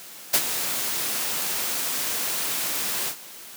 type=noise with ADSR envelope; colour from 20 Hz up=white; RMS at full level=-17 dBFS; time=0.33-3.16 s; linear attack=12 ms; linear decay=61 ms; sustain=-10 dB; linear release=86 ms; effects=white hiss -42 dBFS RMS until 3.56 s + high-pass 150 Hz 12 dB/octave